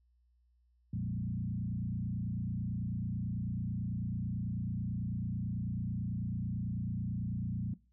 sine tone with frequency modulation, 148.6 Hz, D3, 21 cents sharp, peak -33 dBFS, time 0.93-7.74 s, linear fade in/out 5 ms, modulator 29.1 Hz, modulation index 2.2, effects noise-tail reverb RT60 0.3 s tail -19 dB re dry + added 60 Hz sine -67 dBFS peak until 7.92 s

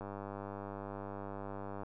click train, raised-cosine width 1 ms, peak -29 dBFS, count 183, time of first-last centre 0.01-1.834 s, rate 99.8 Hz, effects none

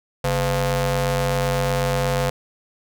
sawtooth ring-modulated tone, 185.3 Hz, F#3, 3 cents sharp, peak -12 dBFS, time 0.24-2.3 s, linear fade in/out 5 ms, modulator 322 Hz, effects none

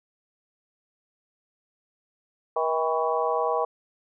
harmonic tone with a mistuned harmonic, 159.9 Hz, D#3, 48 cents sharp, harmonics 3 / 4 / 5 / 6 / 7, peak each -27 / -28 / -29 / -30 / -30 dBFS, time 2.56-3.65 s, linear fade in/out 5 ms, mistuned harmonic 6, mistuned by +56 cents, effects none

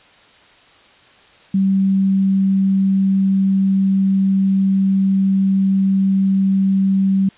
sine tone, 193.3 Hz, G3, 24 cents flat, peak -12 dBFS, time 1.54-7.29 s, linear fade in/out 5 ms, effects white hiss -48 dBFS RMS until 7.37 s + resampled to 8000 Hz

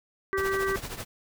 harmonic tone, 388.4 Hz, G4, 16 cents flat, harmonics 1 / 3 / 4 / 5, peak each -27 / -32 / -33 / -34 dBFS, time 0.33-0.76 s, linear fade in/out 0 ms
pink noise with tremolo, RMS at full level -34 dBFS, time 0.37-1.05 s, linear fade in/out 10 ms, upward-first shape triangle, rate 13 Hz, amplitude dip 80%
effects none

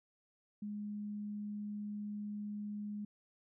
sine tone, 207.7 Hz, G#3, in tune, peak -39 dBFS, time 0.62-3.05 s, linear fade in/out 5 ms, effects none

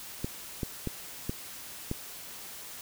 clicks, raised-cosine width 3 ms, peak -18 dBFS, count 5, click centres 0.245 / 0.632 / 0.873 / 1.295 / 1.914 s, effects white hiss -44 dBFS RMS until 2.81 s

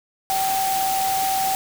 sine tone in noise, 770 Hz, G5, 31 cents flat, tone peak -20 dBFS, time 0.3-1.55 s, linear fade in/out 0 ms, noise white, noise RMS -27 dBFS, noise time 0.3-1.55 s, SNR +4 dB, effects none

